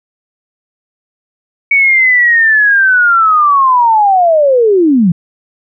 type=linear sweep; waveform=sine; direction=down; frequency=2253 to 159.1 Hz; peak=-5 dBFS; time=1.71-5.12 s; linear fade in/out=5 ms; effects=none